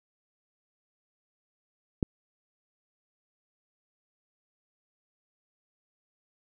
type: click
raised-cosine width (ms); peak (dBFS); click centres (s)
3; -12; 2.028
effects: none